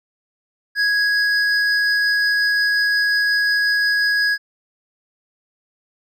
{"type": "tone pair together", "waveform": "triangle", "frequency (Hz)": [1661.2, 4978], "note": ["G#6", "D#8"], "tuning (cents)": [0, 0], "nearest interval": "octave + perfect fifth", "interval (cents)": 1900, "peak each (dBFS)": [-14, -22], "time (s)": [0.75, 4.38], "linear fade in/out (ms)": 50, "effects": []}